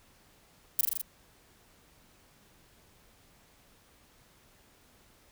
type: noise with echo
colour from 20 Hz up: violet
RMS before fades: -24 dBFS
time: 0.79-0.81 s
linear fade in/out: 2 ms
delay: 41 ms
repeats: 5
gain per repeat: -2 dB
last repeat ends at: 1.015 s
effects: pink hiss -62 dBFS RMS until 5.31 s